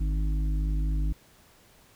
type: harmonic tone with a mistuned harmonic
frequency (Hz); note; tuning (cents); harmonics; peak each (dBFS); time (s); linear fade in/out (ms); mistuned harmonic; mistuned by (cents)
51.91; G#1; 0; 1 / 3 / 5 / 6; -24 / -35 / -42 / -43; 0-1.13; 10; 3; -25
effects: pink hiss -58 dBFS RMS until 1.95 s